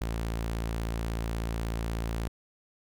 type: tone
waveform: sawtooth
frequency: 56.4 Hz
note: A1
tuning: 44 cents sharp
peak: -26 dBFS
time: 0.01-2.28 s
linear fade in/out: 5 ms
effects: none